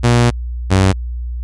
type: tone pair in turn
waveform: sawtooth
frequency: 120 / 95.24 Hz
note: B2 / G2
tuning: -49 / -49 cents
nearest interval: major third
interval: 400 cents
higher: first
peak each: -5 dBFS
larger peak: neither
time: 0.03-0.31 / 0.7-0.93 s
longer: first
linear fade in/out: 20 ms
effects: added 60 Hz sine -20 dBFS peak until 1.43 s + resampled to 22050 Hz